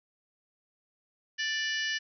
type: harmonic tone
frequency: 587.3 Hz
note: D5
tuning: in tune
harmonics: 3 / 4 / 5 / 6 / 7 / 8 / 9 / 10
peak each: -31 / -43 / -35 / -48 / -45 / -42 / -41 / -43 dBFS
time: 1.38-1.99 s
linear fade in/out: 20 ms
effects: none